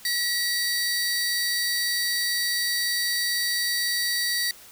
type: tone pair together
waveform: sawtooth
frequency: 1932 / 4595 Hz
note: B6 / D8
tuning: -39 / -39 cents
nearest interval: octave + minor third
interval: 1500 cents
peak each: -23 dBFS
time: 0.05-4.51 s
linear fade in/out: 2 ms
effects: white hiss -48 dBFS RMS until 4.71 s